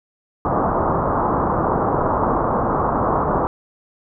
white low-pass noise, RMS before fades -19 dBFS, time 0.45-3.47 s, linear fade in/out 0 ms, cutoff 1200 Hz, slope 48 dB/octave, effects none

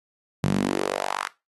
sawtooth tone with high-pass filter sweep, 48.14 Hz, G1, 31 cents flat, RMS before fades -26 dBFS, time 0.43-1.28 s, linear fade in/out 10 ms, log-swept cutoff 140 to 1300 Hz, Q 2.8, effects noise-tail reverb RT60 0.2 s tail -17 dB re dry + AAC 32 kbps

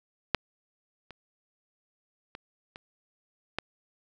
clicks, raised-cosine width 0.3 ms, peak -6 / -28 / -24 / -26 / -13 dBFS, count 5, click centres 0.347 / 1.107 / 2.351 / 2.759 / 3.586 s, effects none

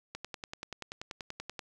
click train, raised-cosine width 0.2 ms, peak -22 dBFS, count 16, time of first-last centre 0.15-1.592 s, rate 10.4 Hz, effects none

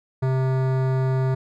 sine tone with hard clipping, 131.1 Hz, C3, 4 cents sharp, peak -21 dBFS, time 0.22-1.35 s, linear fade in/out 10 ms, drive 17 dB, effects none

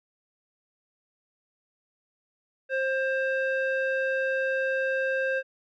square tone with low-pass filter, 530 Hz, C5, 22 cents sharp, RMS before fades -27 dBFS, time 2.69-5.43 s, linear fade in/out 50 ms, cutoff 2000 Hz, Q 8, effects none

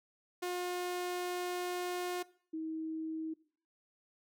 sawtooth / sine tone pair in turn, 357.8 / 318.7 Hz, F4 / D#4, +42 / +42 cents, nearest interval major second, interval 200 cents, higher first, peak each -31 / -36 dBFS, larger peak first, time 0.42-2.23 / 2.53-3.34 s, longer first, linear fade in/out 10 ms, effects noise-tail reverb RT60 0.5 s tail -20 dB re dry

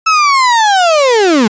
35% pulse linear sweep, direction down, 1318.5 to 200 Hz, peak -5 dBFS, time 0.06-1.48 s, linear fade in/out 10 ms, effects resampled to 16000 Hz

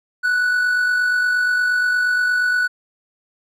triangle tone with amplitude modulation, 1480 Hz, F#6, in tune, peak -12 dBFS, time 0.23-2.68 s, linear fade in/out 20 ms, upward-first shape sine, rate 48.5 Hz, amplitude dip 35%, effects none

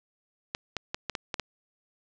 clicks, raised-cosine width 0.2 ms, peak -13 dBFS, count 7, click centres 0.549 / 0.767 / 0.945 / 1.097 / 1.152 / 1.342 / 1.397 s, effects low-pass 7000 Hz 12 dB/octave

